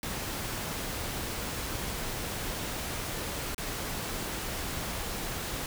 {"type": "noise with dropouts", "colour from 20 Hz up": "pink", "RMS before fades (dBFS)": -35, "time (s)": [0.03, 5.66], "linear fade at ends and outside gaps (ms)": 1, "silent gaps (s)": [3.546, 3.58], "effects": []}